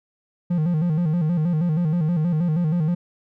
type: tone with vibrato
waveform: triangle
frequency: 164.7 Hz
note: E3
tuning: 1 cent flat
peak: -16 dBFS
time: 0.5-2.95 s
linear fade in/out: 10 ms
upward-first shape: square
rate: 6.3 Hz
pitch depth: 110 cents each way
effects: none